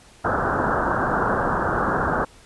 white low-pass noise, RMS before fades -22 dBFS, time 0.24-2.25 s, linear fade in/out 10 ms, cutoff 1600 Hz, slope 96 dB/octave, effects pink hiss -50 dBFS RMS until 2.45 s + resampled to 24000 Hz

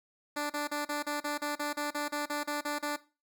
10% pulse tone bursts, 293.7 Hz, D4, in tune, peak -23 dBFS, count 15, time 0.36-2.964 s, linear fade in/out 10 ms, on 140 ms, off 36 ms, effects noise-tail reverb RT60 0.3 s tail -17 dB re dry

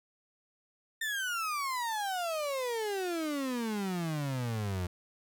35% pulse exponential sweep, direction down, 1819 to 86.6 Hz, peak -30 dBFS, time 1.01-4.87 s, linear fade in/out 5 ms, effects none

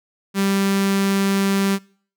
sawtooth tone with notch filter, 196.3 Hz, G3, 3 cents sharp, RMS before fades -19 dBFS, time 0.34-1.79 s, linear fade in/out 50 ms, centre 670 Hz, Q 1.4, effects noise-tail reverb RT60 0.5 s tail -24 dB re dry

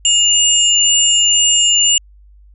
sine tone pair together, 2857 / 7199 Hz, F7 / A8, +39 / +39 cents, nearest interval octave + major third, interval 1600 cents, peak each -12 dBFS, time 0.05-1.98 s, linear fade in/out 2 ms, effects added 50 Hz sine -41 dBFS peak until 2.54 s

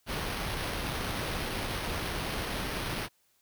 pink noise with sample-and-hold, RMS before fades -34 dBFS, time 0.06-3.09 s, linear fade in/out 50 ms, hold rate 7350 Hz, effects white hiss -70 dBFS RMS until 3.41 s

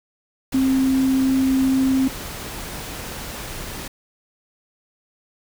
sine tone in noise, 264.4 Hz, C4, 18 cents sharp, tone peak -15 dBFS, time 0.54-2.08 s, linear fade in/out 5 ms, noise pink, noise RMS -32 dBFS, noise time 0.52-3.88 s, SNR +14 dB, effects none

